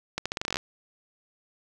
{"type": "accelerating click train", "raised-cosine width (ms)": 0.2, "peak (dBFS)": -11, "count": 12, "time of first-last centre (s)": [0.18, 0.569], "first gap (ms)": 76, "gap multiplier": 0.83, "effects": []}